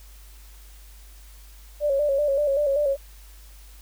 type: tone with vibrato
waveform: sine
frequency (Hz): 570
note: C#5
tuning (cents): +48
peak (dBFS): -19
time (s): 1.8-2.97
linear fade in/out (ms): 50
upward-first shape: square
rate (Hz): 5.2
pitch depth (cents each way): 61
effects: added 50 Hz sine -44 dBFS peak until 3.81 s + white hiss -53 dBFS RMS until 3.81 s